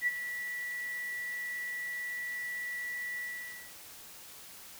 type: tone with ADSR envelope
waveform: sine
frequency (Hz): 1953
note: B6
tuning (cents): -20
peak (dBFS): -24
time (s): 0.01-3.75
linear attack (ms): 60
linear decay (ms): 31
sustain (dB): -11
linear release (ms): 560
effects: white hiss -50 dBFS RMS until 4.79 s